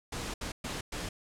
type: noise bursts at uneven times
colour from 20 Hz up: pink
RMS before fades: -37 dBFS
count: 4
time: 0.12-0.34 / 0.41-0.52 / 0.64-0.81 / 0.92-1.09 s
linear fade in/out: 5 ms
effects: low-pass 9000 Hz 12 dB/octave